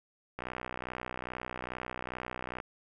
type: click train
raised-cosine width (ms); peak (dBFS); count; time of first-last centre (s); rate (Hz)
0.5; -22; 139; 0.39-2.602; 62.4
effects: none